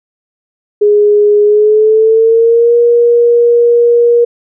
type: tone with pitch glide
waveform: sine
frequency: 415.3 to 474.3 Hz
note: G#4 to A#4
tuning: 0 to +30 cents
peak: -4 dBFS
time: 0.81-4.25 s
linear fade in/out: 10 ms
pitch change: +230 cents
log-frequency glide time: 1.44-2.75 s
effects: none